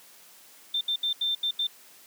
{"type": "tone bursts at uneven times", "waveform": "sine", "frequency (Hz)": 3578, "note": "A7", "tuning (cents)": 28, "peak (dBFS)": -24, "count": 6, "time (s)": [[0.74, 0.81], [0.88, 0.96], [1.03, 1.13], [1.21, 1.35], [1.43, 1.51], [1.59, 1.67]], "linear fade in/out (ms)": 5, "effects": ["white hiss -53 dBFS RMS until 2.06 s", "high-pass 200 Hz 12 dB/octave"]}